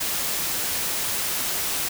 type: noise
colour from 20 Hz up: white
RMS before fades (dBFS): -26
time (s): 0-1.89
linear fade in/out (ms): 10
effects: none